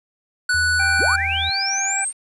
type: tone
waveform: square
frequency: 1480 Hz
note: F#6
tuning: in tune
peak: -17 dBFS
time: 0.49-1.16 s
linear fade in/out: 5 ms
type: tone with pitch glide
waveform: sine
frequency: 83 to 82.33 Hz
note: E2 to E2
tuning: +12 to -2 cents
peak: -27 dBFS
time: 0.54-1.5 s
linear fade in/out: 5 ms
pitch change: -14 cents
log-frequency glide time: 0.94-1.2 s
type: harmonic tone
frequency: 784 Hz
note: G5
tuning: in tune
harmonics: 1 / 2 / 3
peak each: -27 / -27 / -27 dBFS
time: 0.79-2.05 s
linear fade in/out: 10 ms
type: linear sweep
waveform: sine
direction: up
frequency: 98.4 to 8870 Hz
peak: -21 dBFS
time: 0.98-2.13 s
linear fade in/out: 50 ms
effects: resampled to 24000 Hz + 8-bit